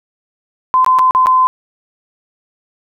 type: tone with dropouts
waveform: sine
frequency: 1027 Hz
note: C6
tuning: 33 cents flat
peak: -7 dBFS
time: 0.74-1.47 s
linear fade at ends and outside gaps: 0 ms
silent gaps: 0.846-0.863 / 0.987-0.992 / 1.109-1.149 / 1.26-1.269 s
effects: none